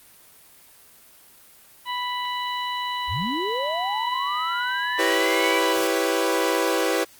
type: harmonic tone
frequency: 987.8 Hz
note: B5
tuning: in tune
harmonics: 1 / 2 / 3 / 4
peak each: -27 / -33 / -33 / -36 dBFS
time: 1.85-5.77 s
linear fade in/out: 50 ms
type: linear sweep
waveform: sine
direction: up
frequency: 48.25 to 2363 Hz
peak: -26 dBFS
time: 3.07-5.62 s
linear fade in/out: 50 ms
type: chord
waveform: sawtooth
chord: C# half-diminished seventh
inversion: first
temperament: equal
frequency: 329.6 / 392 / 493.9 / 554.4 Hz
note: E4 / G4 / B4 / C#5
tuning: 0 / 0 / 0 / 0 cents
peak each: -22 / -22 / -21 / -24 dBFS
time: 4.98-7.05 s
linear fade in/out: 20 ms
type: noise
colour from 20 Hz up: white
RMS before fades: -35 dBFS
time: 5.75-5.87 s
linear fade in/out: 2 ms
effects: white hiss -51 dBFS RMS until 7.19 s + Opus 32 kbps